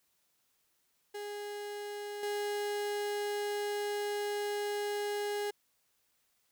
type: tone with level steps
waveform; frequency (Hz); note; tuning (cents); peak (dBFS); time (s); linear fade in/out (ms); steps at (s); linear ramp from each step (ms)
35% pulse; 412.1; G#4; -13; -37 / -31; 1.14-5.51; 10; 2.23; 2
effects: white hiss -75 dBFS RMS until 6.51 s